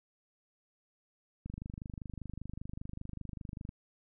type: click train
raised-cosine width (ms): 5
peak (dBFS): -29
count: 57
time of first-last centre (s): 1.46-3.691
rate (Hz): 25.1
effects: none